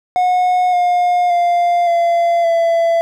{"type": "tone with pitch steps", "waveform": "triangle", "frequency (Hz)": [727, 712.4, 698.2, 684.2, 670.5], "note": ["F#5", "F5", "F5", "F5", "E5"], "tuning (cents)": [-31, 34, -1, -36, 29], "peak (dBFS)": -9, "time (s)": [0.16, 3.01], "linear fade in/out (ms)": 0, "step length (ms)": 570, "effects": []}